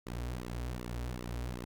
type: tone with flanger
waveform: sawtooth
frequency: 60.5 Hz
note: B1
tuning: 35 cents flat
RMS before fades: -39 dBFS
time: 0.06-1.65 s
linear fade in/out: 10 ms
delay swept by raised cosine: 1.2 to 5.9 ms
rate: 2.6 Hz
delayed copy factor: -1
effects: none